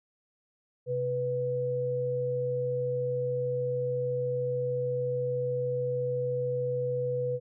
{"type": "tone pair together", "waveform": "sine", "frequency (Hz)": [130.82, 493.9], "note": ["C3", "B4"], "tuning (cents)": [0, 0], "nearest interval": "octave + major seventh", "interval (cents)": 2300, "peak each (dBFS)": [-34, -28], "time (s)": [0.86, 7.4], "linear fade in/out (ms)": 50, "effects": []}